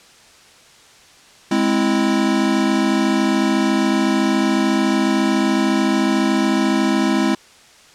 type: chord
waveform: square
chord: Ab augmented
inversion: none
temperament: equal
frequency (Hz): 207.7 / 261.6 / 329.6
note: Ab3 / C4 / E4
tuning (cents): 0 / 0 / 0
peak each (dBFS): -20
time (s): 1.51-7.35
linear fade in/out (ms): 5
effects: white hiss -47 dBFS RMS until 7.94 s + low-pass 7000 Hz 12 dB/octave